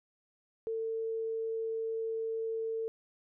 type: tone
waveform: sine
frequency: 448.9 Hz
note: A4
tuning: 35 cents sharp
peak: -32 dBFS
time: 0.67-2.88 s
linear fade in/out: 0 ms
effects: none